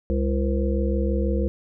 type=harmonic tone with a mistuned harmonic; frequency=67.6 Hz; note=C#2; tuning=43 cents flat; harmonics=1 / 3 / 5 / 7 / 8; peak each=-22 / -27 / -29 / -30 / -31 dBFS; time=0.1-1.48 s; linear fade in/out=0 ms; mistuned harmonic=8; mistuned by=-70 cents; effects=none